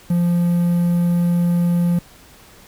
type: tone with quantisation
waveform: triangle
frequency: 173.6 Hz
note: F3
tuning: 10 cents flat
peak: -12 dBFS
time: 0.1-1.99 s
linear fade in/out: 5 ms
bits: 7
effects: pink hiss -46 dBFS RMS until 2.67 s